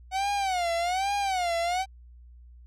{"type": "tone with vibrato", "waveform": "45% pulse", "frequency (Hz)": 740, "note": "F#5", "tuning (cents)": 0, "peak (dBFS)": -25, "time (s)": [0.11, 1.86], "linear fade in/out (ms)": 50, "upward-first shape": "sine", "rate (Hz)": 1.2, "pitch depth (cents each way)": 160, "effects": ["added 60 Hz sine -47 dBFS peak until 2.66 s", "low-pass 8000 Hz 12 dB/octave"]}